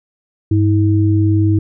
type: tone pair together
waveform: sine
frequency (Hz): 100.7 / 320.9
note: G2 / E4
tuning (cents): +47 / -46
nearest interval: octave + minor sixth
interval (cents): 2007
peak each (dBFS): -11 / -15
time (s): 0.51-1.59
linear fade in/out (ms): 5
effects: none